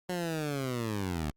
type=linear sweep; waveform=15% pulse; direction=down; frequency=183 to 71.1 Hz; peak=-25 dBFS; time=0.09-1.31 s; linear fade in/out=5 ms; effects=Opus 48 kbps